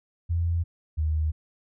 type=tone pair in turn; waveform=sine; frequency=84.8 / 77.72 Hz; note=E2 / D#2; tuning=+50 / -1 cents; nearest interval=major second; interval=151 cents; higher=first; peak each=-22 dBFS; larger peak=neither; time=0.29-0.64 / 0.97-1.32 s; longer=neither; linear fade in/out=20 ms; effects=none